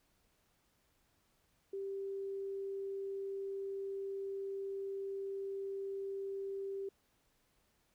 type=tone; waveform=sine; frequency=392 Hz; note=G4; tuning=in tune; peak=-38 dBFS; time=1.73-6.89 s; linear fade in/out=5 ms; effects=pink hiss -75 dBFS RMS until 7.94 s